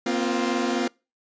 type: chord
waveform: sawtooth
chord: Bb suspended second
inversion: none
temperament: equal with one note detuned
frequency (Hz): 237.7 / 261.6 / 349.2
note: Bb3 / C4 / F4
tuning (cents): +34 / 0 / 0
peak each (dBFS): -23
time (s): 0.06-0.88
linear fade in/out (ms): 5
effects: noise-tail reverb RT60 0.3 s tail -26 dB re dry + resampled to 16000 Hz